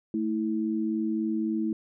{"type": "tone pair together", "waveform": "sine", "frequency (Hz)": [220.7, 324.4], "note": ["A3", "E4"], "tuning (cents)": [5, -28], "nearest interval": "perfect fifth", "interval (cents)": 667, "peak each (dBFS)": -28, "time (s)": [0.14, 1.73], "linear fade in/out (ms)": 2, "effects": []}